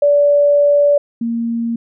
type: tone pair in turn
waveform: sine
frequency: 578 / 232 Hz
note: D5 / A#3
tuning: -28 / -8 cents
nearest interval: octave + major third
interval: 1580 cents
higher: first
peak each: -8 / -16 dBFS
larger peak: first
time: 0.02-0.98 / 1.21-1.76 s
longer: first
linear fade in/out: 5 ms
effects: none